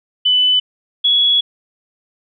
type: tone pair in turn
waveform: sine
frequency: 2999 / 3366 Hz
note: F#7 / G#7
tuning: +23 / +23 cents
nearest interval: major second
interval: 200 cents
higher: second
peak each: -10 dBFS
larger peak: neither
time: 0.25-0.6 / 1.04-1.41 s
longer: second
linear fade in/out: 10 ms
effects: none